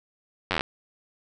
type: slowing click train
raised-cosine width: 0.3 ms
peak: -8 dBFS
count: 9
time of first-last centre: 0.51-0.609 s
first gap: 10 ms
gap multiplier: 1.06
effects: none